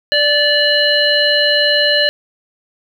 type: harmonic tone with a mistuned harmonic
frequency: 587.3 Hz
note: D5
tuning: in tune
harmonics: 1 / 3 / 5 / 7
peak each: -16 / -16 / -16 / -16 dBFS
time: 0.12-2.09 s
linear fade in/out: 0 ms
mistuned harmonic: 3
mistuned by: -20 cents
effects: 7-bit